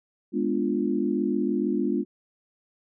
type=chord; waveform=sine; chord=G# diminished seventh; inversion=none; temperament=equal; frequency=207.7 / 246.9 / 293.7 / 349.2 Hz; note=G#3 / B3 / D4 / F4; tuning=0 / 0 / 0 / 0 cents; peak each=-28 dBFS; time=0.32-2.05 s; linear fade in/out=50 ms; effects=none